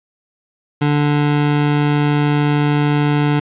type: tone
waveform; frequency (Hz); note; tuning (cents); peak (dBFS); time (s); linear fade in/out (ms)
25% pulse; 146.83; D3; 0; -9; 0.81-3.4; 10
effects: resampled to 8000 Hz + 7-bit